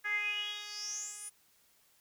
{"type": "tone with band-pass filter sweep", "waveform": "10% pulse", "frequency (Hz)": 415.3, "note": "G#4", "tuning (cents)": 0, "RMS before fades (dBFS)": -38, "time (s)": [0.04, 1.3], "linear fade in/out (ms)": 20, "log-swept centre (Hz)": [1800, 10000], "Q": 9.9, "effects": ["white hiss -68 dBFS RMS until 2 s"]}